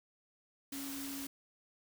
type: tone in noise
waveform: sine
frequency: 275.5 Hz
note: C#4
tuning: 11 cents flat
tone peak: -42 dBFS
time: 0.72-1.27 s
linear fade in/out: 5 ms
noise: white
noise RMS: -45 dBFS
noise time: 0.72-1.27 s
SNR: 0 dB
effects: none